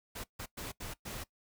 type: noise bursts at uneven times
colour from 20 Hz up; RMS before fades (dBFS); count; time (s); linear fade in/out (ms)
pink; -42; 5; 0.15-0.24 / 0.39-0.46 / 0.57-0.72 / 0.8-0.94 / 1.05-1.24; 10
effects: noise-tail reverb RT60 0.1 s tail -19 dB re dry